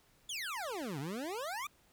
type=exponential two-way sweep; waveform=25% pulse; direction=down then up; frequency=3552 to 130 to 1236 Hz; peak=-34 dBFS; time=0.29-1.67 s; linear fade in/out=5 ms; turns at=0.99 s; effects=pink hiss -68 dBFS RMS until 1.92 s